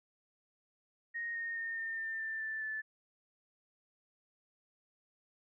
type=tone with pitch steps; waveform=sine; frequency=1864.7 / 1847.5 / 1830.5 / 1813.7 / 1797 / 1780.5 / 1764.1 / 1747.9 Hz; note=A#6 / A#6 / A#6 / A#6 / A6 / A6 / A6 / A6; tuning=0 / -16 / -32 / -48 / +36 / +20 / +4 / -12 cents; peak=-36 dBFS; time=1.14-2.82 s; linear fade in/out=20 ms; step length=210 ms; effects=none